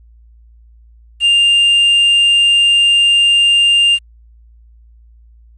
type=tone with quantisation; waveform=triangle; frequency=2800 Hz; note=F7; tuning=4 cents sharp; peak=-6 dBFS; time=1.2-3.99 s; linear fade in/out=50 ms; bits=6; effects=added 57 Hz sine -41 dBFS peak until 5.57 s + resampled to 24000 Hz